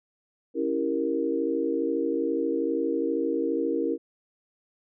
sine chord, C# diminished seventh, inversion none, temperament equal, 277.2 / 329.6 / 392 / 466.2 Hz, C#4 / E4 / G4 / Bb4, 0 / 0 / 0 / 0 cents, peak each -30 / -28 / -33 / -28 dBFS, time 0.54-3.98 s, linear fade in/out 50 ms, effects none

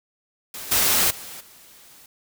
white noise with level steps, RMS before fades -35 / -19 / -38 / -49 dBFS, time 0.54-2.06 s, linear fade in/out 2 ms, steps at 0.71 / 1.1 / 1.4 s, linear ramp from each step 10 ms, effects none

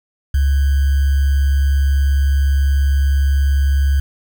sine tone with sample-and-hold, 69.3 Hz, C#2, in tune, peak -11 dBFS, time 0.34-4 s, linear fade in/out 5 ms, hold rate 1575 Hz, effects none

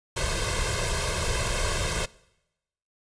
pink noise with comb filter, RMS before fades -27 dBFS, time 0.16-2.06 s, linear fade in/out 10 ms, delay 1.9 ms, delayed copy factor +0.95, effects noise-tail reverb RT60 0.9 s tail -22 dB re dry + resampled to 22050 Hz

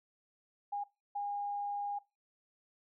sine tone bursts at uneven times, 814 Hz, G#5, 35 cents flat, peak -34 dBFS, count 2, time 0.72-0.84 / 1.15-1.99 s, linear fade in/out 10 ms, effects noise-tail reverb RT60 0.2 s tail -18 dB re dry

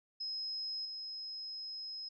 sine tone with level steps, 5120 Hz, D#8, 49 cents sharp, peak -37 / -41 dBFS, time 0.2-2.09 s, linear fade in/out 10 ms, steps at 0.85 s, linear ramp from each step 5 ms, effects none

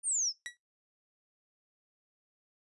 sine exponential sweep, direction down, 9397 to 5030 Hz, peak -28 dBFS, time 0.03-0.33 s, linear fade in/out 50 ms
sawtooth tone with exponential decay, 1932 Hz, B6, 39 cents flat, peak -31 dBFS, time 0.46-0.57 s, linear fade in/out 0 ms, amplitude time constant 23 ms
effects noise-tail reverb RT60 0.2 s tail -22 dB re dry + resampled to 24000 Hz

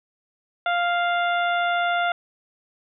harmonic tone, 698.5 Hz, F5, in tune, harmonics 1 / 2 / 3 / 4 / 5, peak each -22 / -24 / -32 / -36 / -34 dBFS, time 0.66-2.12 s, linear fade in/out 2 ms, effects none

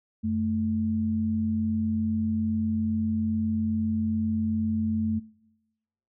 sine tone pair together, 91.9 / 219.4 Hz, F#2 / A3, -11 / -5 cents, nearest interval octave + minor third, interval 1506 cents, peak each -31 / -25 dBFS, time 0.23-5.2 s, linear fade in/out 20 ms, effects noise-tail reverb RT60 1.0 s tail -24 dB re dry

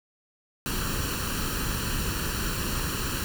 pink noise with comb filter, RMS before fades -29 dBFS, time 0.66-3.24 s, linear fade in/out 0 ms, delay 0.7 ms, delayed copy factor +0.7, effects none

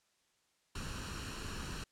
pink noise with comb filter, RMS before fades -42 dBFS, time 0.75-1.84 s, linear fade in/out 5 ms, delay 0.71 ms, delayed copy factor +0.6, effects white hiss -75 dBFS RMS until 1.91 s + low-pass 8000 Hz 12 dB/octave

